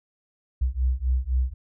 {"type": "beating tone pair", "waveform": "sine", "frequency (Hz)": [61.74, 65.64], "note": ["B1", "C2"], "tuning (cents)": [0, 6], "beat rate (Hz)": 3.9, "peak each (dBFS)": -24, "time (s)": [0.61, 1.54], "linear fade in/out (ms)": 10, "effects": []}